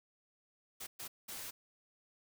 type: noise bursts at uneven times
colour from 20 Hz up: white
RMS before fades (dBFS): -45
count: 3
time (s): 0.8-0.87 / 0.99-1.08 / 1.28-1.51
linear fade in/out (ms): 10
effects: none